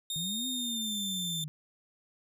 sawtooth tone with pitch glide, 3676 to 3563 Hz, A#7 to A7, -25 to +21 cents, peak -30 dBFS, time 0.1-1.44 s, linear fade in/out 2 ms, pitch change -54 cents, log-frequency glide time 0.49-0.95 s
sine linear two-way sweep, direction up then down, 150.6 to 260.3 to 150.6 Hz, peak -37 dBFS, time 0.16-1.48 s, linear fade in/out 0 ms, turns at 0.47 s
effects none

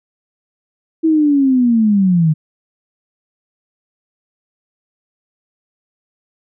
sine linear sweep, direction down, 326.3 to 150.7 Hz, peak -9 dBFS, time 1.03-2.34 s, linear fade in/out 20 ms, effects none

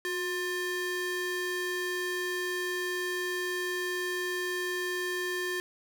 square ring-modulated tone, 707 Hz, F5, 21 cents sharp, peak -28 dBFS, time 0.05-5.6 s, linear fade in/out 0 ms, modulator 1070 Hz, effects none

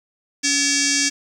sine tone with frequency modulation, 280.4 Hz, C#4, 20 cents sharp, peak -16 dBFS, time 0.43-1.1 s, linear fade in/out 20 ms, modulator 998 Hz, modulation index 7.1, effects 8-bit

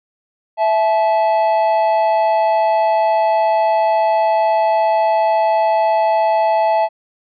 triangle tone pair together, 659.3 / 862.9 Hz, E5 / A5, 0 / -34 cents, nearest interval perfect fourth, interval 466 cents, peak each -13 dBFS, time 0.57-6.89 s, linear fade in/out 50 ms, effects resampled to 11025 Hz

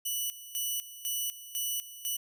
5% pulse tone with tremolo, 2960 Hz, F#7, in tune, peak -22 dBFS, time 0.05-2.17 s, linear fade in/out 10 ms, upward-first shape square, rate 2 Hz, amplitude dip 80%, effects none

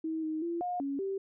sine tone with pitch steps, 320 / 313.3 / 340 / 715 / 278.1 / 389.1 Hz, D#4 / D#4 / F4 / F5 / C#4 / G4, +49 / +12 / -46 / +41 / +6 / -13 cents, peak -31 dBFS, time 0.04-1.18 s, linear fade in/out 5 ms, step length 190 ms, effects none

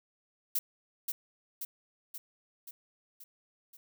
violet noise with echo, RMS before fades -30 dBFS, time 0.55-0.59 s, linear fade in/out 5 ms, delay 530 ms, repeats 6, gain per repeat -4 dB, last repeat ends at 3.77 s, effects none

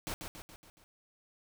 pink noise with echo, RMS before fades -38 dBFS, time 0.07-0.14 s, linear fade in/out 0 ms, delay 140 ms, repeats 5, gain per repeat -5 dB, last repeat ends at 0.84 s, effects none

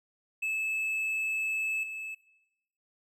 triangle tone with level steps, 2609 Hz, E7, 18 cents flat, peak -27 / -35 dBFS, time 0.42-2.15 s, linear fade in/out 10 ms, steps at 1.83 s, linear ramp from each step 5 ms, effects noise-tail reverb RT60 0.9 s tail -17 dB re dry

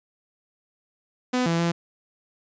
sawtooth tone with pitch steps, 250.9 / 167.4 / 169.8 Hz, B3 / E3 / F3, +28 / +27 / -48 cents, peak -17 dBFS, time 1.33-1.72 s, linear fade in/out 10 ms, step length 130 ms, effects resampled to 16000 Hz

